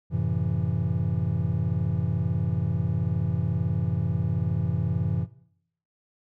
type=chord; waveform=triangle; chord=F# half-diminished seventh; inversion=none; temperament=just; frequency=92.5 / 111 / 133.2 / 166.5 Hz; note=F#2 / A2 / C3 / E3; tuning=0 / +16 / +31 / +18 cents; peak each=-27 dBFS; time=0.1-5.27 s; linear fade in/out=50 ms; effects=noise-tail reverb RT60 0.7 s tail -18 dB re dry